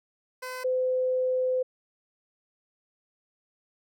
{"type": "tone pair in turn", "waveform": ["15% pulse", "sine"], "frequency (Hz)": [509, 510.9], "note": ["C5", "C5"], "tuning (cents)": [-48, -41], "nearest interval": "unison", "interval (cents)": 7, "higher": "second", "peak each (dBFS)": [-28, -23], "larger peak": "second", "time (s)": [[0.42, 0.64], [0.64, 1.63]], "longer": "second", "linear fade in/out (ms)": 10, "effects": []}